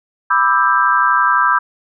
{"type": "chord", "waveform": "sine", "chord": "E minor seventh", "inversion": "second", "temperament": "just", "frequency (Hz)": [988.9, 1186.7, 1318.5, 1582.2], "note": ["B5", "D6", "E6", "G6"], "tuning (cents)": [2, 18, 0, 16], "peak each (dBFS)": -16, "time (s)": [0.3, 1.59], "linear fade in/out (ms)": 10, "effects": []}